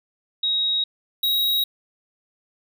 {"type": "tone pair in turn", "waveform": ["sine", "square"], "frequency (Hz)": [3793, 3817], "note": ["A#7", "A#7"], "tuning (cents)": [29, 40], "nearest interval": "unison", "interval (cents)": 11, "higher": "second", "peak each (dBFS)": -19, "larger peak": "neither", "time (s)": [[0.43, 0.84], [1.23, 1.64]], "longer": "neither", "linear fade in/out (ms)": 5, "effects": []}